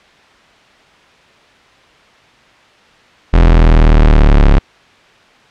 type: linear sweep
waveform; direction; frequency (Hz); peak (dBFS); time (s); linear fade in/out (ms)
40% pulse; down; 42.68 to 34.65; -3; 3.33-4.59; 10
effects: white hiss -45 dBFS RMS until 5.5 s + low-pass 3000 Hz 12 dB/octave